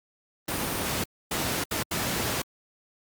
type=noise bursts at uneven times; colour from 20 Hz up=pink; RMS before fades=-28 dBFS; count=4; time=0.48-1.04 / 1.31-1.64 / 1.71-1.83 / 1.91-2.42 s; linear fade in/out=5 ms; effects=high-pass 80 Hz 12 dB/octave + Opus 32 kbps